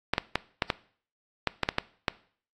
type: clicks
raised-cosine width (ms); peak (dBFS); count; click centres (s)
0.3; -7; 10; 0.136 / 0.181 / 0.356 / 0.622 / 0.702 / 1.473 / 1.633 / 1.689 / 1.784 / 2.082
effects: noise-tail reverb RT60 0.5 s tail -20 dB re dry + AAC 48 kbps